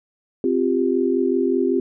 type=chord; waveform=sine; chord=C suspended fourth; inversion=none; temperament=equal with one note detuned; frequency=261.6 / 349.2 / 394.5 Hz; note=C4 / F4 / G4; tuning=0 / 0 / +11 cents; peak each=-21 dBFS; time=0.44-1.8 s; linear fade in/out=2 ms; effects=none